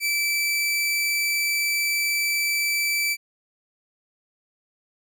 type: tone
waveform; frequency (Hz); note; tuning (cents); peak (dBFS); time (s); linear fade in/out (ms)
sawtooth; 2321; D7; -21; -18; 0-3.17; 50
effects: none